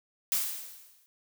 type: noise with exponential decay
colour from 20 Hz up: blue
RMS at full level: -26 dBFS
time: 0.32-1.06 s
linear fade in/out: 0 ms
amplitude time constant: 160 ms
effects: none